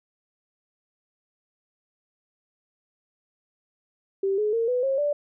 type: tone with pitch steps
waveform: sine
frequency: 390 / 422.8 / 458.5 / 497.1 / 538.9 / 584.3 Hz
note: G4 / G#4 / A#4 / B4 / C#5 / D5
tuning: -9 / +31 / -29 / +11 / -49 / -9 cents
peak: -21 dBFS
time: 4.23-5.13 s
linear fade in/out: 5 ms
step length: 150 ms
effects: none